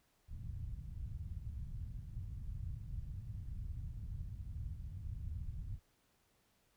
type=low-pass noise; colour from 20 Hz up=white; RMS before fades=-44 dBFS; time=0.28-5.8 s; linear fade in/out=50 ms; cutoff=110 Hz; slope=24 dB/octave; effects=pink hiss -75 dBFS RMS until 6.76 s